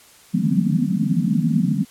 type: band-pass noise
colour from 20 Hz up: pink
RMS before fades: -19 dBFS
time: 0.33-1.85 s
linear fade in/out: 20 ms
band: 150 to 260 Hz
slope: 96 dB/octave
effects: white hiss -49 dBFS RMS until 1.9 s + low-pass 12000 Hz 12 dB/octave